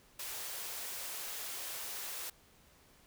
white high-pass noise, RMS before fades -42 dBFS, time 0.19-2.3 s, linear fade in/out 5 ms, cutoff 380 Hz, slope 24 dB/octave, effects pink hiss -64 dBFS RMS until 3.06 s

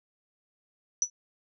sine tone with exponential decay, 5920 Hz, F#8, in tune, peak -18 dBFS, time 1.02-1.1 s, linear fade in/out 1 ms, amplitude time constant 17 ms, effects none

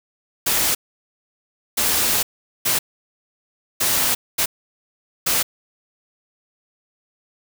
white noise bursts at uneven times, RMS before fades -19 dBFS, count 6, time 0.46-0.75 / 1.77-2.23 / 2.65-2.79 / 3.8-4.15 / 4.38-4.46 / 5.26-5.43 s, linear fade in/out 10 ms, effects none

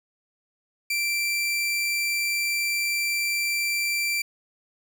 sawtooth tone, 2349 Hz, D7, in tune, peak -20 dBFS, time 0.9-4.22 s, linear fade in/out 5 ms, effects none

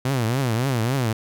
sawtooth tone with vibrato, 123.47 Hz, B2, in tune, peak -16 dBFS, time 0.05-1.13 s, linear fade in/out 5 ms, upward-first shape triangle, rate 3.6 Hz, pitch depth 240 cents each way, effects none

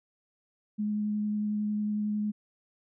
sine tone with vibrato, 210 Hz, G#3, 19 cents sharp, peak -27 dBFS, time 0.78-2.32 s, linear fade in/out 20 ms, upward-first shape sine, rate 11 Hz, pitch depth 9 cents each way, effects none

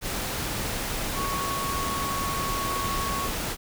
sine tone in noise, 1109 Hz, C#6, in tune, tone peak -29 dBFS, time 1.14-3.3 s, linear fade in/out 50 ms, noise pink, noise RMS -30 dBFS, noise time 0.01-3.57 s, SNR -2 dB, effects none

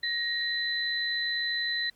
sine tone pair together, 1879 / 4014 Hz, A#6 / B7, +13 / +27 cents, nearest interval octave + minor second, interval 1314 cents, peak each -30 / -30 dBFS, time 0.03-1.9 s, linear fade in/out 5 ms, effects pink hiss -66 dBFS RMS until 1.95 s + Opus 32 kbps

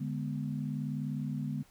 sine chord, G# diminished, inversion second, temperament equal, 146.83 / 207.7 / 246.9 Hz, D3 / G#3 / B3, 0 / 0 / 0 cents, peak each -35 / -38 / -38 dBFS, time 0-1.63 s, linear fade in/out 10 ms, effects pink hiss -63 dBFS RMS until 1.7 s

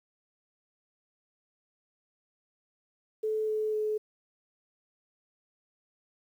sine tone with pitch steps, 434 / 431 / 428 Hz, A4 / A4 / A4, -24 / -36 / -48 cents, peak -27 dBFS, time 3.23-3.98 s, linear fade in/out 10 ms, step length 250 ms, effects 10-bit

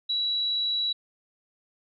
sine tone, 3913 Hz, B7, 17 cents flat, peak -24 dBFS, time 0.09-0.93 s, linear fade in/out 10 ms, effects none

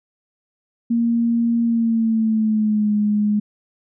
sine tone with pitch glide, 233.2 to 209 Hz, A#3 to G#3, +1 to +11 cents, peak -15 dBFS, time 0.9-3.4 s, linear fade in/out 10 ms, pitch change -190 cents, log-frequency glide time 1.63-2.93 s, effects none

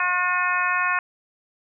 harmonic tone, 360.4 Hz, F#4, 45 cents flat, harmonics 2 / 3 / 4 / 5 / 6 / 7, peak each -32 / -24 / -25 / -26 / -34 / -27 dBFS, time 0-0.99 s, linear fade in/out 2 ms, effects none

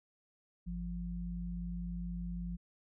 sine tone pair together, 51.82 / 174.61 Hz, G#1 / F3, -3 / 0 cents, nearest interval octave + major sixth, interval 2103 cents, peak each -40 / -39 dBFS, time 0.66-2.57 s, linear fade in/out 20 ms, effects none

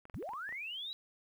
clicks, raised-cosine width 0.5 ms, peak -37 dBFS, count 8, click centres 0.054 / 0.098 / 0.144 / 0.226 / 0.291 / 0.335 / 0.491 / 0.525 s
sine linear sweep, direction up, 46.49 to 3951 Hz, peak -39 dBFS, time 0.14-0.93 s, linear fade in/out 0 ms
effects 11-bit

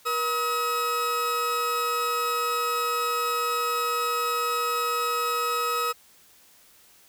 40% pulse tone pair together, 478 / 1276 Hz, A#4 / D#6, +43 / +43 cents, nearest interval octave + perfect fourth, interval 1700 cents, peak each -30 / -24 dBFS, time 0.05-5.93 s, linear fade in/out 20 ms, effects white hiss -56 dBFS RMS until 7.08 s

